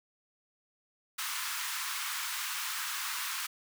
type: high-pass noise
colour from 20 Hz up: pink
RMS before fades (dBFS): -36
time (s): 1.18-3.47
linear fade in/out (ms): 10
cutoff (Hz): 1000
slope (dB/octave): 48
effects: none